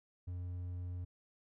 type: tone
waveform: triangle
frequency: 89.2 Hz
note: F2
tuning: 37 cents sharp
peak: -37 dBFS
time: 0.27-1.05 s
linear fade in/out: 10 ms
effects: none

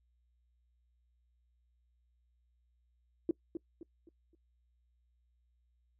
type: tone with echo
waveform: sine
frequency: 333.8 Hz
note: E4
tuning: 22 cents sharp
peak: -26 dBFS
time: 3.29-3.31 s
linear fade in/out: 2 ms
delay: 260 ms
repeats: 4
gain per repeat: -9 dB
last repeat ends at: 4.35 s
effects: noise-tail reverb RT60 0.1 s tail -23 dB re dry + added 60 Hz sine -70 dBFS peak until 5.99 s

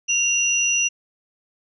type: tone pair together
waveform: sine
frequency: 2774 / 5883 Hz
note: F7 / F#8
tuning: -12 / -11 cents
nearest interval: octave + minor second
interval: 1301 cents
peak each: -20 dBFS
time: 0.08-0.89 s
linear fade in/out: 20 ms
effects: none

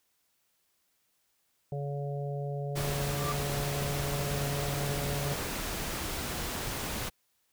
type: harmonic tone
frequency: 141.9 Hz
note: C#3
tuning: 41 cents sharp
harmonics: 1 / 3 / 4 / 5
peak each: -33 / -40 / -41 / -44 dBFS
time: 1.72-5.34 s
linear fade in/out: 2 ms
type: noise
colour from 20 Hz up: pink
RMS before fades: -35 dBFS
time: 2.75-7.1 s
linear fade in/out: 20 ms
type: tone with exponential growth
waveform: sine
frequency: 1177 Hz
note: D6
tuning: 3 cents sharp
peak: -29 dBFS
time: 3.03-3.32 s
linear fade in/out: 5 ms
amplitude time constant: 62 ms
effects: white hiss -74 dBFS RMS until 7.52 s

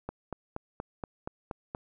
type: click train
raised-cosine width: 1 ms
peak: -21 dBFS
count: 8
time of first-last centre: 0.09-1.749 s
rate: 4.22 Hz
effects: none

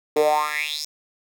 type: tone with high-pass filter sweep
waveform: 10% pulse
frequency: 150.5 Hz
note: D3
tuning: 43 cents sharp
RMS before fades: -22 dBFS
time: 0.16-0.85 s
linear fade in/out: 5 ms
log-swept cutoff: 390 to 5800 Hz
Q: 6.2
effects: none

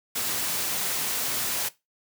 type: noise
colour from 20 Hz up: white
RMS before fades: -28 dBFS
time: 0.15-1.69 s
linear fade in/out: 10 ms
effects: noise-tail reverb RT60 0.2 s tail -18 dB re dry + high-pass 80 Hz 12 dB/octave

